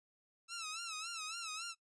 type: tone with vibrato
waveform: 10% pulse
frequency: 1318.5 Hz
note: E6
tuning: in tune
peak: -33 dBFS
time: 0.48-1.75 s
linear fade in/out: 50 ms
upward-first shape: sine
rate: 3.6 Hz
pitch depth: 100 cents each way
effects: noise-tail reverb RT60 0.1 s tail -20 dB re dry + resampled to 22050 Hz